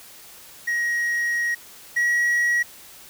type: tone pair in turn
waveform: triangle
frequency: 1891 / 1913 Hz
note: A#6 / A#6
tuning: +24 / +44 cents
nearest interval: unison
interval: 20 cents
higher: second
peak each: -19 / -16 dBFS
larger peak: second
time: 0.67-1.55 / 1.96-2.63 s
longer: first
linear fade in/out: 10 ms
effects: white hiss -45 dBFS RMS until 3.09 s